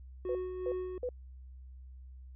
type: tone with tremolo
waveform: triangle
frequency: 367.7 Hz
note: F#4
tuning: 11 cents flat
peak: -31 dBFS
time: 0.25-0.98 s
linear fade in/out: 2 ms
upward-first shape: sine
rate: 2.6 Hz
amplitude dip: 45%
type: tone bursts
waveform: sine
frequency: 497.3 Hz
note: B4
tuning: 12 cents sharp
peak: -32 dBFS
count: 3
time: 0.29-1.09 s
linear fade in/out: 2 ms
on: 60 ms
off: 310 ms
effects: added 64 Hz sine -47 dBFS peak until 2.35 s + resampled to 8000 Hz